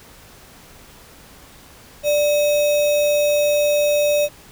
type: tone with sample-and-hold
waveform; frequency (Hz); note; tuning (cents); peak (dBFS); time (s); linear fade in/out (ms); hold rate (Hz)
sine; 589; D5; +5; -14; 2.03-4.29; 50; 3150
effects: pink hiss -45 dBFS RMS until 4.51 s